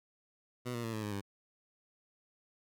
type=tone with pitch steps; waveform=15% pulse; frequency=123.47 / 118.37 / 113.48 / 108.8 / 104.31 / 100 Hz; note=B2 / A#2 / A#2 / A2 / G#2 / G2; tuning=0 / +27 / -46 / -19 / +8 / +35 cents; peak=-30 dBFS; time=0.65-1.214 s; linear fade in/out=20 ms; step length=94 ms; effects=none